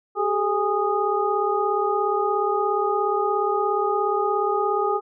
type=tone cluster; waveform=sine; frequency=390.8 / 427.8 / 820 / 1238 Hz; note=G4 / A4 / G#5 / D#6; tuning=-5 / -49 / -22 / -9 cents; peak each=-25 dBFS; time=0.15-5.01 s; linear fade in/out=50 ms; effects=none